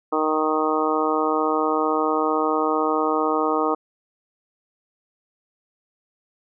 harmonic tone, 155.56 Hz, D#3, in tune, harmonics 2 / 3 / 4 / 5 / 6 / 7 / 8, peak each -25 / -24 / -29 / -27 / -29 / -27 / -26 dBFS, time 0.12-3.75 s, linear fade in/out 10 ms, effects none

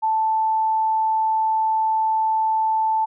sine tone, 880 Hz, A5, in tune, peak -17 dBFS, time 0.02-3.06 s, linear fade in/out 20 ms, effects none

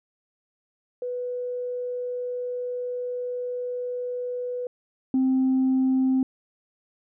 sine tone pair in turn, 493.9 / 261.6 Hz, B4 / C4, 0 / 0 cents, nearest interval major seventh, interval 1100 cents, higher first, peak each -27 / -17 dBFS, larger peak second, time 1.02-4.67 / 5.14-6.23 s, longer first, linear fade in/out 2 ms, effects tanh soft clip ceiling -16 dBFS

